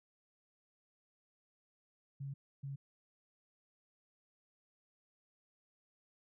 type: tone bursts at uneven times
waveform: sine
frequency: 138.4 Hz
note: C#3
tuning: 2 cents flat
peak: -40 dBFS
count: 2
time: 2.2-2.34 / 2.63-2.76 s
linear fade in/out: 10 ms
effects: none